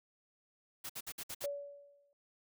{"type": "noise bursts", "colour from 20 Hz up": "white", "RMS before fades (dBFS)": -43, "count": 6, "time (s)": [0.84, 1.461], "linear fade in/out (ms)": 10, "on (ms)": 56, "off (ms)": 57}
{"type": "tone with exponential decay", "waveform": "sine", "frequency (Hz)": 570, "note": "C#5", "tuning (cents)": 48, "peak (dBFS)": -33, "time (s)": [1.44, 2.13], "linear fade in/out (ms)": 1, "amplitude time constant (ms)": 150}
{"effects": []}